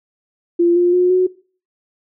sine tone with pitch steps, 344.5 / 352.1 / 360 / 367.9 Hz, F4 / F4 / F#4 / F#4, -24 / +14 / -47 / -10 cents, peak -10 dBFS, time 0.59-1.27 s, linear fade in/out 10 ms, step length 170 ms, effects noise-tail reverb RT60 0.4 s tail -20 dB re dry

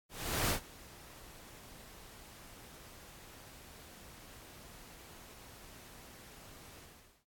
pink noise with ADSR envelope, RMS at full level -31 dBFS, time 0.09-7.25 s, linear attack 410 ms, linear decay 100 ms, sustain -23 dB, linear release 480 ms, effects noise-tail reverb RT60 0.1 s tail -25 dB re dry + AAC 64 kbps

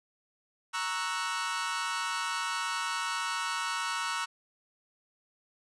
sawtooth chord, F# dominant seventh, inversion first, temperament equal, 932.3 / 1108.7 / 1318.5 / 1480 Hz, A#5 / C#6 / E6 / F#6, 0 / 0 / 0 / 0 cents, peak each -33 / -33 / -32 / -33 dBFS, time 0.73-4.26 s, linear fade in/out 20 ms, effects resampled to 22050 Hz

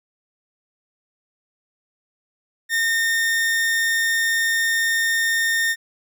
40% pulse tone, 1826 Hz, A#6, 36 cents flat, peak -17 dBFS, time 2.69-5.76 s, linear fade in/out 50 ms, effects none

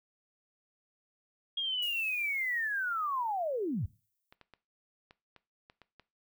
sine linear sweep, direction down, 3280 to 73.3 Hz, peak -30 dBFS, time 1.57-3.86 s, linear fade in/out 5 ms
violet noise with exponential decay, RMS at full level -46 dBFS, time 1.82-4.35 s, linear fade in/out 5 ms, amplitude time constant 550 ms
clicks, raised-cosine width 0.3 ms, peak -37 dBFS, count 8, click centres 4.325 / 4.413 / 4.537 / 5.109 / 5.363 / 5.699 / 5.817 / 5.997 s
effects noise-tail reverb RT60 0.3 s tail -18 dB re dry

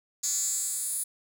10% pulse tone with high-pass filter sweep, 289.6 Hz, D4, 24 cents flat, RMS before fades -30 dBFS, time 0.23-1.04 s, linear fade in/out 10 ms, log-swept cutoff 6500 to 10000 Hz, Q 4.8, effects none

